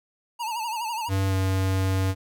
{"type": "tone with vibrato", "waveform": "square", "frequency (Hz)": 909, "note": "A#5", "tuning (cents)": -44, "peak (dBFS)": -28, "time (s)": [0.39, 1.1], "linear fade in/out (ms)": 20, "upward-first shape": "sine", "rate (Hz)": 12, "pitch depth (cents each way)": 98}
{"type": "tone with pitch glide", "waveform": "square", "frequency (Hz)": [96.6, 95.11], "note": ["G2", "F#2"], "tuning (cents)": [-25, 48], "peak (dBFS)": -22, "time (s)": [1.08, 2.15], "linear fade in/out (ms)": 50, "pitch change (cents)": -27, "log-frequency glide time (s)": [1.28, 1.34]}
{"effects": []}